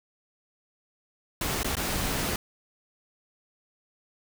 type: noise with dropouts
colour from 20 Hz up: pink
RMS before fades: -29 dBFS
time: 1.41-2.36 s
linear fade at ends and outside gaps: 2 ms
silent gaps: 1.632-1.645 / 1.754-1.768 s
effects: none